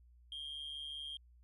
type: tone with amplitude modulation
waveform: sine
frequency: 3216 Hz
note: G7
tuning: 44 cents sharp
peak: -37 dBFS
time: 0.32-1.17 s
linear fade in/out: 2 ms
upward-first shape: sine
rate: 145 Hz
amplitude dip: 70%
effects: tanh soft clip ceiling -39 dBFS + added 60 Hz sine -60 dBFS peak until 1.43 s